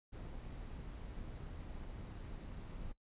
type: noise with amplitude modulation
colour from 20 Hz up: brown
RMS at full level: -45 dBFS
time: 0.12-2.93 s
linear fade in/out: 20 ms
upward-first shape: sine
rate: 210 Hz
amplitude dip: 40%
effects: noise-tail reverb RT60 0.1 s tail -19 dB re dry + resampled to 8000 Hz